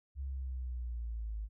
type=linear sweep; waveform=sine; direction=down; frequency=69 to 51.7 Hz; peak=-36 dBFS; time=0.15-1.49 s; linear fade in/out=50 ms; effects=none